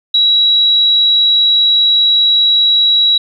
sine tone, 3885 Hz, B7, 29 cents flat, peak -7 dBFS, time 0.14-3.18 s, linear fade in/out 5 ms, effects 8-bit

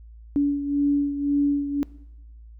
sine beating tone pair, 285.3 / 287.2 Hz, C#4 / D4, +50 / -39 cents, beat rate 1.9 Hz, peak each -20 / -27 dBFS, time 0.36-1.83 s, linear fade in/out 0 ms, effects noise-tail reverb RT60 0.9 s tail -21 dB re dry + added 56 Hz sine -42 dBFS peak until 2.59 s

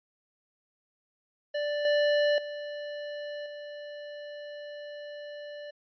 square tone with level steps, 587.3 Hz, D5, in tune, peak -29 / -23 / -36 / -40 dBFS, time 1.54-5.71 s, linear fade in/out 10 ms, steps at 1.85 / 2.38 / 3.46 s, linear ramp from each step 2 ms, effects resampled to 11025 Hz

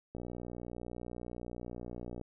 click train, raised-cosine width 2 ms, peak -29 dBFS, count 125, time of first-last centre 0.15-2.213 s, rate 60.1 Hz, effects none

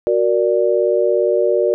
sine chord, Gb augmented, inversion none, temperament equal with one note detuned, 370 / 467.5 / 587.3 Hz, Gb4 / Bb4 / D5, 0 / +5 / 0 cents, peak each -17 dBFS, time 0.07-1.74 s, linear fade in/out 0 ms, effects none

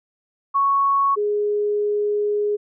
sine tone pair in turn, 1108.7 / 415.3 Hz, C#6 / G#4, 0 / 0 cents, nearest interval octave + perfect fourth, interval 1700 cents, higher first, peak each -15 / -18 dBFS, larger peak first, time 0.54-1.16 / 1.16-2.57 s, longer second, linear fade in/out 20 ms, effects none

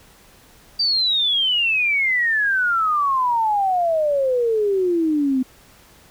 sine exponential sweep, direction down, 4707 to 252.8 Hz, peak -16 dBFS, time 0.79-5.43 s, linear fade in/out 10 ms, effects pink hiss -50 dBFS RMS until 6.1 s

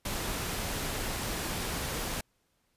pink noise, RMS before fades -34 dBFS, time 0.05-2.21 s, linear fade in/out 5 ms, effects pink hiss -74 dBFS RMS until 2.76 s + resampled to 32000 Hz

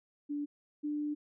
sine tone pair in turn, 291.1 / 296.5 Hz, D4 / D4, -15 / +17 cents, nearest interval unison, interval 32 cents, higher second, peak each -33 / -32 dBFS, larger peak second, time 0.29-0.46 / 0.83-1.15 s, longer second, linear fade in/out 20 ms, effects none

